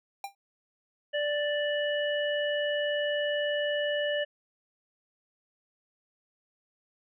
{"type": "tone with exponential decay", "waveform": "square", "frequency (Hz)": 795, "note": "G5", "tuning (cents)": 24, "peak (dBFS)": -31, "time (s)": [0.24, 0.35], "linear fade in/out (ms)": 2, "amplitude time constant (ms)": 22}
{"type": "harmonic tone", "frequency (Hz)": 587.3, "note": "D5", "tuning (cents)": 0, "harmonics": [1, 3, 5], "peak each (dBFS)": [-28, -33, -35], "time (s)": [1.13, 4.25], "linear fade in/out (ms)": 20}
{"effects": []}